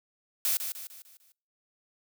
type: noise with echo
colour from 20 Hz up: blue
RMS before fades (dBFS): -27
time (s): 0.45-0.57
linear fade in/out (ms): 0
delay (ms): 150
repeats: 5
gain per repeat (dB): -7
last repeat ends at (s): 1.32
effects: noise-tail reverb RT60 0.5 s tail -26 dB re dry